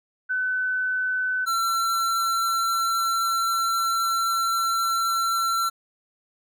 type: tone pair in turn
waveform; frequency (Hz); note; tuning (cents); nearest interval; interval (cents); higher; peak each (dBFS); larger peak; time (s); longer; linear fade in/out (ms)
sine / square; 1509 / 1351.9; F#6 / E6; +34 / +43; major second; 191; first; -22 / -22; neither; 0.29-1.46 / 1.46-5.7; second; 20
effects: none